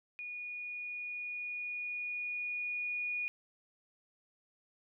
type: tone with level ramp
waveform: sine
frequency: 2452 Hz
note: D#7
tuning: 26 cents flat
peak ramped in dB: -40 to -33 dBFS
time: 0.19-3.28 s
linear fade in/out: 0 ms
effects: none